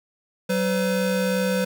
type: tone pair together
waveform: square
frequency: 189.54 / 506 Hz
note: F#3 / B4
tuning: +42 / +42 cents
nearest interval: octave + perfect fourth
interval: 1700 cents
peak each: -24 dBFS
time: 0.49-1.65 s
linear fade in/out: 10 ms
effects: none